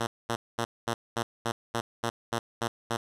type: tone bursts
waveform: 5% pulse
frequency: 116.54 Hz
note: A#2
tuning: in tune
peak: -16 dBFS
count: 11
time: 0-2.97 s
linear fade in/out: 10 ms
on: 70 ms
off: 220 ms
effects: low-pass 11000 Hz 12 dB/octave